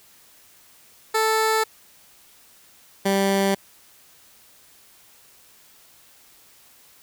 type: tone pair in turn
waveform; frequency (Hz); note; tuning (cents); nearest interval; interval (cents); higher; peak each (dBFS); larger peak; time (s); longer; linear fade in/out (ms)
15% pulse; 440 / 196; A4 / G3; 0 / 0; octave + major second; 1400; first; -12; neither; 1.14-1.64 / 3.05-3.55; neither; 10
effects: white hiss -53 dBFS RMS until 7.02 s